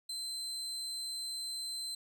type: tone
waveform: 35% pulse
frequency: 4084 Hz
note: C8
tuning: 43 cents flat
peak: -36 dBFS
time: 0.09-1.95 s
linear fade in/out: 5 ms
effects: none